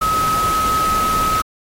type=tone in noise; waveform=sine; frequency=1279 Hz; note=D#6; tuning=47 cents sharp; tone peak=-15 dBFS; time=0.01-1.42 s; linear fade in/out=10 ms; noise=pink; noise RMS=-25 dBFS; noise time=0.01-1.42 s; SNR=+7 dB; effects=AAC 48 kbps